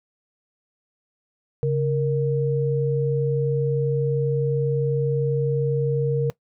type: tone pair together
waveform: sine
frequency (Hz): 138.6 / 466.2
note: C#3 / A#4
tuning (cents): 0 / 0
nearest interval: octave + major sixth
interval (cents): 2100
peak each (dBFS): -21 / -22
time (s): 1.63-6.3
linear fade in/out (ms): 0
effects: noise-tail reverb RT60 0.1 s tail -20 dB re dry